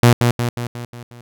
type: tone with echo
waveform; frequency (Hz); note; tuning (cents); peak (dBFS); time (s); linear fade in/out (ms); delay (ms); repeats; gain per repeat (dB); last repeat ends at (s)
sawtooth; 119.9; A#2; +49; -3; 0.03-0.13; 0; 180; 6; -5; 1.21
effects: none